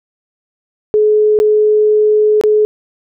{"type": "tone with dropouts", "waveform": "sine", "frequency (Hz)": 425.4, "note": "G#4", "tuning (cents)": 42, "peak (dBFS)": -7, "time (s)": [0.94, 2.65], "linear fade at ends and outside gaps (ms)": 0, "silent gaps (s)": [[1.389, 1.4], [2.412, 2.437]], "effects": []}